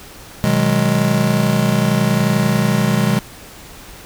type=chord; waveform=square; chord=G# minor seventh; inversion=first; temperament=just; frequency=124.59 / 155.74 / 186.89 / 207.7 Hz; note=B2 / D#3 / F#3 / G#3; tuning=+16 / +2 / +18 / 0 cents; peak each=-20 / -20 / -21 / -18 dBFS; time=0.44-3.19 s; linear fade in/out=0 ms; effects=pink hiss -38 dBFS RMS until 4.05 s